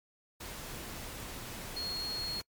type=tone in noise; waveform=sine; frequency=4300 Hz; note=C8; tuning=47 cents sharp; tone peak=-35 dBFS; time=1.76-2.41 s; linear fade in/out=10 ms; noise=pink; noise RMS=-43 dBFS; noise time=0.4-2.42 s; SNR=+5 dB; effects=noise-tail reverb RT60 0.1 s tail -25 dB re dry + MP3 96 kbps